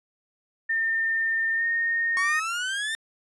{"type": "tone with pitch glide", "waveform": "sine", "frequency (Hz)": [1809, 1843.8], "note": ["A6", "A#6"], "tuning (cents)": [48, -19], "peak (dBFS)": -22, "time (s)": [0.69, 2.4], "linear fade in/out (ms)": 10, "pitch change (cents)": 33, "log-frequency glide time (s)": [1.55, 1.64]}
{"type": "exponential sweep", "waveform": "30% pulse", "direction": "up", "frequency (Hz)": [1100, 1822], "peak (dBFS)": -24, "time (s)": [2.17, 2.95], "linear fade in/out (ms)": 0}
{"effects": ["resampled to 24000 Hz"]}